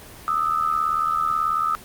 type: tone pair together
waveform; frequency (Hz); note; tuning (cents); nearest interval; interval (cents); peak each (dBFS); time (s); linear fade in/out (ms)
sine; 1228 / 1306.3; D#6 / E6; -23 / -16; minor second; 107; -22; 0.28-1.75; 0
effects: pink hiss -42 dBFS RMS until 1.84 s + Opus 24 kbps